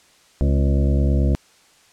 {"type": "harmonic tone with a mistuned harmonic", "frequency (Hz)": 69.3, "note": "C#2", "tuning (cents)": 0, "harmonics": [1, 2, 3, 4, 5, 7, 8, 9], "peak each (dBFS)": [-16, -22, -26, -28, -30, -33, -34, -35], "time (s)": [0.41, 1.35], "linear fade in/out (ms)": 0, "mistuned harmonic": 4, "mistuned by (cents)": -55, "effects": ["white hiss -54 dBFS RMS until 1.92 s", "low-pass 8000 Hz 12 dB/octave"]}